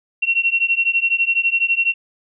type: beating tone pair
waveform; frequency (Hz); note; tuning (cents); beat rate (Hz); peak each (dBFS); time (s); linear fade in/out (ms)
sine; 2724 / 2736; F7 / F7; -44 / -36; 12; -18; 0.22-1.94; 10
effects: none